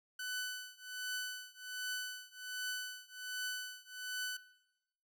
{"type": "tone with tremolo", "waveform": "sawtooth", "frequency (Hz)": 1500, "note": "F#6", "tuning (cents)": 23, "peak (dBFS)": -32, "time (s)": [0.19, 4.37], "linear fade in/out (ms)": 5, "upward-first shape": "triangle", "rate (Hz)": 1.3, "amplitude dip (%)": 95, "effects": ["noise-tail reverb RT60 0.9 s tail -19 dB re dry"]}